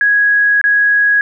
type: tone with dropouts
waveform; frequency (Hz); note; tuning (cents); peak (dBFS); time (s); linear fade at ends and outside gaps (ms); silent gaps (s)
sine; 1661.2; G#6; 0; -8; 0.01-1.21; 1; 0.614-0.64
effects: none